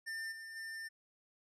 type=tone with level steps; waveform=square; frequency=1797 Hz; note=A6; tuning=36 cents sharp; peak=-40 / -47 / -43 dBFS; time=0.06-0.89 s; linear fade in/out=20 ms; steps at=0.31 / 0.55 s; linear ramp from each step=20 ms; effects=low-pass 11000 Hz 12 dB/octave